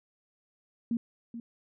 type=tone with echo; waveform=sine; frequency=233.1 Hz; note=A#3; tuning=in tune; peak=-26 dBFS; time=0.91-0.97 s; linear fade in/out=2 ms; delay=430 ms; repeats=1; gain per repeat=-11 dB; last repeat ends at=1.4 s; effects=none